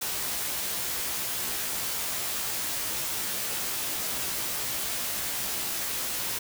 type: noise with comb filter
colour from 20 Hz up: white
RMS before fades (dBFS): -31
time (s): 0.01-6.39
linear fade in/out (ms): 10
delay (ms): 16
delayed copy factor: +0.6
effects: none